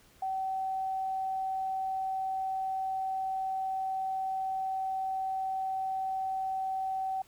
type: tone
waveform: sine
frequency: 764 Hz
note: G5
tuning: 45 cents flat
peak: -30 dBFS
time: 0.22-7.22 s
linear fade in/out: 5 ms
effects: pink hiss -61 dBFS RMS until 7.27 s